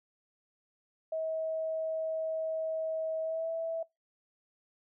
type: tone with pitch glide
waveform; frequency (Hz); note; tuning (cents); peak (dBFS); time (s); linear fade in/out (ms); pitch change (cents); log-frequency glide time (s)
sine; 640 to 656.1; D#5 to E5; +49 to -8; -31; 1.12-3.83; 5; +43; 3.22-3.5
effects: noise-tail reverb RT60 0.2 s tail -24 dB re dry